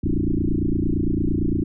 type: tone with frequency modulation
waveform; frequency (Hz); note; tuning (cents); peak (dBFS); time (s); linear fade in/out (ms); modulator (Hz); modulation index
sine; 146.6; D3; -3; -18; 0.03-1.64; 10; 28.8; 6.7
effects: none